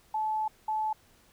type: tone bursts at uneven times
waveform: sine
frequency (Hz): 866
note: A5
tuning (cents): -28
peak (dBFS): -27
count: 2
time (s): 0.14-0.48 / 0.68-0.93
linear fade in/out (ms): 5
effects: pink hiss -62 dBFS RMS until 1.32 s